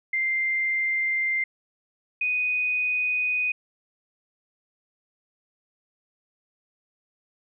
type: tone pair in turn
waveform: sine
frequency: 2093 / 2489 Hz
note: C7 / D#7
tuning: 0 / 0 cents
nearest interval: minor third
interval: 300 cents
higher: second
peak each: -22 dBFS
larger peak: neither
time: 0.13-1.44 / 2.21-3.52 s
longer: neither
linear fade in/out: 5 ms
effects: none